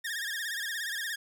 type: tone with vibrato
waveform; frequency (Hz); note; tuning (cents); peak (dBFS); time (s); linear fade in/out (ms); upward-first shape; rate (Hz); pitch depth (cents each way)
sawtooth; 1732; A6; -28; -29; 0.04-1.16; 10; sine; 17; 130
effects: none